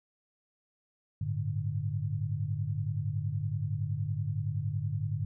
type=chord; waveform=sine; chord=G suspended second; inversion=none; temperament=equal with one note detuned; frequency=99.31 / 110 / 146.83 Hz; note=G2 / A2 / D3; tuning=+23 / 0 / 0 cents; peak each=-34 dBFS; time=1.21-5.25 s; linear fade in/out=5 ms; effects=none